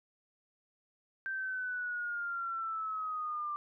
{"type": "linear sweep", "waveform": "sine", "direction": "down", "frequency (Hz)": [1568, 1182], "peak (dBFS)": -34, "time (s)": [1.26, 3.56], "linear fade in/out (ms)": 0, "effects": []}